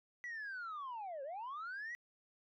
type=linear two-way sweep; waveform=sine; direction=down then up; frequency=1973 to 523.3 to 1973 Hz; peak=-40 dBFS; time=0.24-1.95 s; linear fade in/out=0 ms; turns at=1.23 s; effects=tanh soft clip ceiling -40 dBFS